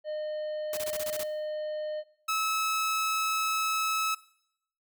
harmonic tone, 611 Hz, D#5, 32 cents flat, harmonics 1 / 3 / 5 / 7, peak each -31 / -51 / -54 / -56 dBFS, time 0.04-2.04 s, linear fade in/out 50 ms
white noise bursts, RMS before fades -36 dBFS, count 8, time 0.73-1.234 s, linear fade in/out 2 ms, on 42 ms, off 24 ms
sawtooth tone, 1297 Hz, E6, 28 cents flat, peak -23 dBFS, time 2.28-4.15 s, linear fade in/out 10 ms
effects noise-tail reverb RT60 0.7 s tail -19 dB re dry

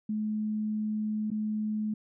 sine tone with dropouts, 214 Hz, A3, 48 cents flat, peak -28 dBFS, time 0.09-1.94 s, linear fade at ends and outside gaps 5 ms, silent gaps 1.304-1.314 s, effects none

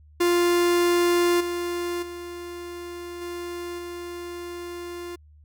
45% pulse tone with level steps, 349.2 Hz, F4, in tune, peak -18 / -26 / -34 / -31 / -33 dBFS, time 0.2-5.16 s, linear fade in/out 10 ms, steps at 1.4 / 2.02 / 3.21 / 3.78 s, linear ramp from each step 10 ms, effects added 75 Hz sine -49 dBFS peak until 5.44 s

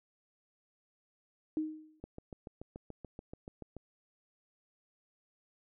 sine tone with exponential decay, 311.1 Hz, D#4, in tune, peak -28 dBFS, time 1.57-2 s, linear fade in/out 1 ms, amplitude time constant 93 ms
click train, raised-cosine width 2 ms, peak -31 dBFS, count 13, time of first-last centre 2.04-3.767 s, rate 6.95 Hz
effects none

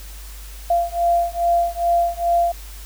sine beating tone pair, 688 / 690.4 Hz, F5 / F5, -26 / -20 cents, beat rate 2.4 Hz, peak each -19 dBFS, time 0.7-2.52 s, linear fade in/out 5 ms, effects added 50 Hz sine -34 dBFS peak until 2.85 s + white hiss -42 dBFS RMS until 2.85 s

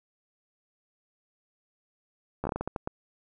slowing click train, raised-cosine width 1 ms, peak -17 dBFS, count 10, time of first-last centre 2.44-2.875 s, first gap 13 ms, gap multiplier 1.31, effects none

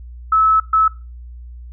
sine tone bursts at uneven times, 1300 Hz, E6, 24 cents flat, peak -10 dBFS, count 2, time 0.32-0.6 / 0.73-0.88 s, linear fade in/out 5 ms, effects noise-tail reverb RT60 0.3 s tail -20 dB re dry + added 60 Hz sine -32 dBFS peak until 1.72 s

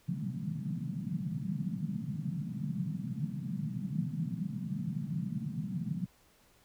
white band-pass noise, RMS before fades -36 dBFS, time 0.08-6.06 s, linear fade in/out 10 ms, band 130 to 210 Hz, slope 48 dB/octave, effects pink hiss -65 dBFS RMS until 6.64 s

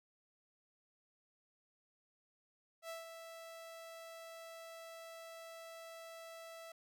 sawtooth tone with ADSR envelope, 659.3 Hz, E5, in tune, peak -39 dBFS, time 2.82-6.72 s, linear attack 74 ms, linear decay 150 ms, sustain -7 dB, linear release 4 ms, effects none

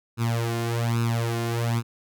sawtooth tone with flanger, 116.54 Hz, A#2, in tune, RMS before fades -25 dBFS, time 0.17-1.83 s, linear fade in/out 50 ms, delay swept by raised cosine 0.76 to 2.86 ms, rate 1.2 Hz, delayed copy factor +0.9, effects none

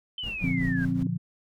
sine exponential sweep, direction down, 3100 to 1568 Hz, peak -31 dBFS, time 0.18-0.85 s, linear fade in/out 2 ms
brown noise with tremolo, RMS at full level -36 dBFS, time 0.23-1.03 s, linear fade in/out 5 ms, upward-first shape triangle, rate 5.3 Hz, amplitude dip 85%
sine chord, Bb major, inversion none, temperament just, 116.54 / 145.68 / 174.81 Hz, Bb2 / D3 / F3, 0 / -14 / +2 cents, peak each -32 / -32 / -28 dBFS, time 0.41-1.18 s, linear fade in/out 20 ms
sine tone with vibrato, 262.1 Hz, C4, 3 cents sharp, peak -27 dBFS, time 0.44-1.07 s, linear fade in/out 2 ms, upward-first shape triangle, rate 13 Hz, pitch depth 9 cents each way
effects none

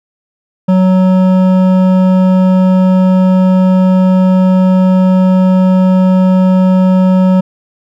sine tone with hard clipping, 186 Hz, F#3, 9 cents sharp, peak -7 dBFS, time 0.68-7.41 s, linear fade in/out 10 ms, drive 11 dB, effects none

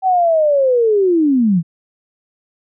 sine linear sweep, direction down, 769 to 156 Hz, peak -10 dBFS, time 0.02-1.63 s, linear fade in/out 50 ms, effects none

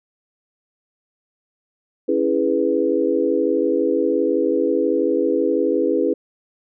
sine chord, C# minor seventh, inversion none, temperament equal, 277.2 / 329.6 / 415.3 / 493.9 Hz, C#4 / E4 / G#4 / B4, 0 / 0 / 0 / 0 cents, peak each -23 / -21 / -21 / -21 dBFS, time 2.08-6.14 s, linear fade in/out 10 ms, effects none

